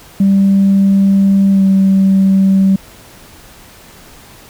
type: tone with pitch glide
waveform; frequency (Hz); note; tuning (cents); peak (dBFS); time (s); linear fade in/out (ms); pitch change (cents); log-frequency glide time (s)
sine; 196 to 192.86; G3 to G3; 0 to -28; -5; 0.2-2.76; 5; -28; 1.51-1.63
effects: tanh soft clip ceiling -3 dBFS + pink hiss -39 dBFS RMS until 4.49 s